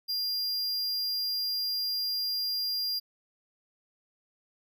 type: tone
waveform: square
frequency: 4800 Hz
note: D8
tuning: 37 cents sharp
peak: -29 dBFS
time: 0.08-3 s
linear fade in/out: 20 ms
effects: none